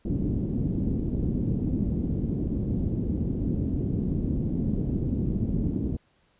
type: low-pass noise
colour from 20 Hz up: white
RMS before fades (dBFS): -27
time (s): 0.05-5.97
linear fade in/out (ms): 5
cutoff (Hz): 280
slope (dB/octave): 24
effects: pink hiss -66 dBFS RMS until 6.39 s + resampled to 8000 Hz